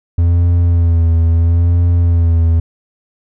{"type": "tone with vibrato", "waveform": "triangle", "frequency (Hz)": 84.6, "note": "E2", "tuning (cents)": 45, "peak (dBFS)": -6, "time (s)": [0.18, 2.6], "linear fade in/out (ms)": 5, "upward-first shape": "sine", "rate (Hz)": 0.75, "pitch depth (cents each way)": 41, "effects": []}